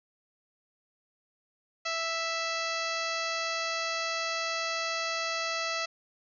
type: harmonic tone with a mistuned harmonic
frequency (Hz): 659.3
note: E5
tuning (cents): 0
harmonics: 1 / 2 / 3 / 4 / 5 / 6 / 7 / 8 / 9 / 10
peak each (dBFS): -37 / -35 / -37 / -37 / -43 / -40 / -40 / -43 / -45 / -47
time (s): 1.85-5.86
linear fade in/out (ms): 10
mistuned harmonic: 6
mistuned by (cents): +48
effects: none